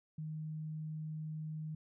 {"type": "tone", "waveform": "sine", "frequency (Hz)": 155.56, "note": "D#3", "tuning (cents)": 0, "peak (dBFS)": -39, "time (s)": [0.18, 1.75], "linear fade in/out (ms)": 5, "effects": []}